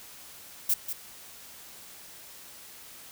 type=noise with echo; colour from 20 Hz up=violet; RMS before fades=-24 dBFS; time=0.69-0.74 s; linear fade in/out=5 ms; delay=190 ms; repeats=1; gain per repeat=-9 dB; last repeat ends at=0.93 s; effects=white hiss -48 dBFS RMS until 3.11 s